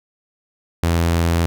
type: tone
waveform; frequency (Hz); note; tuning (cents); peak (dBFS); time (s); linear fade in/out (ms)
sawtooth; 84.2; E2; +37; -11; 0.83-1.46; 0
effects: none